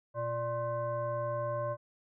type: tone with frequency modulation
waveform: sine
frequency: 587.3 Hz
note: D5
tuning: in tune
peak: -31 dBFS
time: 0.14-1.77 s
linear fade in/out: 50 ms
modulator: 468 Hz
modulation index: 1
effects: none